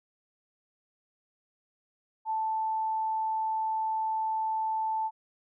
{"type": "tone", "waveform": "sine", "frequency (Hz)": 880, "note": "A5", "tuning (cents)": 0, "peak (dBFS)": -27, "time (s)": [2.25, 5.11], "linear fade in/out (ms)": 50, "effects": []}